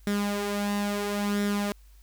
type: tone with flanger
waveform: sawtooth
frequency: 204.1 Hz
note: G#3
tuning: 30 cents flat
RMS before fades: -28 dBFS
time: 0.07-1.72 s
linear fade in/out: 0 ms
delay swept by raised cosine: 0.54 to 3.84 ms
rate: 0.74 Hz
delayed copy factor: +0.55
effects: added 50 Hz sine -50 dBFS peak until 2.02 s + white hiss -64 dBFS RMS until 2.02 s